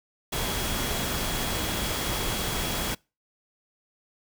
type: tone in noise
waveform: sine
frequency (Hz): 3322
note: G#7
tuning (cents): 0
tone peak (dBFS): -38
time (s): 0.32-2.95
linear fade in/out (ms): 10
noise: pink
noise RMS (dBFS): -29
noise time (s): 0.32-2.95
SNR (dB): -12
effects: noise-tail reverb RT60 0.3 s tail -26 dB re dry